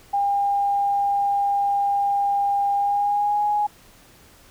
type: tone with pitch glide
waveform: sine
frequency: 804 to 831.4 Hz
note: G5 to G#5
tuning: +44 to +2 cents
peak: -18 dBFS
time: 0.13-3.67 s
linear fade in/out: 10 ms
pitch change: +58 cents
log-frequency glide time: 2.74-3.45 s
effects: pink hiss -51 dBFS RMS until 4.5 s